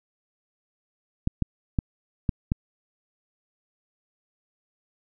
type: clicks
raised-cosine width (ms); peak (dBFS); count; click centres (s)
5; -10; 5; 1.274 / 1.423 / 1.788 / 2.292 / 2.519
effects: none